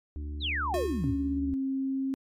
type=harmonic tone; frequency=73.6 Hz; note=D2; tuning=4 cents sharp; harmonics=1 / 3 / 4 / 5; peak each=-33 / -51 / -45 / -54 dBFS; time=0.16-1.54 s; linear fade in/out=0 ms
type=exponential sweep; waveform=sine; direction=down; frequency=4212 to 83 Hz; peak=-28 dBFS; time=0.4-1.16 s; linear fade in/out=50 ms
type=tone with exponential decay; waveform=square; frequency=360.9 Hz; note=F#4; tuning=43 cents flat; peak=-28 dBFS; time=0.74-1.39 s; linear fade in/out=0 ms; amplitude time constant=140 ms
type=tone with pitch glide; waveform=sine; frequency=276.9 to 267.9 Hz; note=C#4 to C4; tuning=-2 to +41 cents; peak=-27 dBFS; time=1.04-2.14 s; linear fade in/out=0 ms; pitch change=-57 cents; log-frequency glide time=1.45-1.55 s
effects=MP3 64 kbps